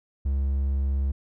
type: tone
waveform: triangle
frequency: 68.4 Hz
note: C#2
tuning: 23 cents flat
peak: -20 dBFS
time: 0.25-1.12 s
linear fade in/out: 10 ms
effects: none